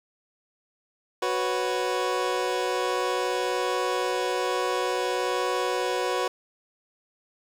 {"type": "chord", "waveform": "25% pulse", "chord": "F# suspended fourth", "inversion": "none", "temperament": "equal", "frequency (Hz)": [370, 493.9, 554.4], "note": ["F#4", "B4", "C#5"], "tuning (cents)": [0, 0, 0], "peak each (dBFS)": [-25, -24, -28], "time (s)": [1.22, 6.28], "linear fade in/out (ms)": 5, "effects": ["low-pass 8000 Hz 12 dB/octave", "8-bit"]}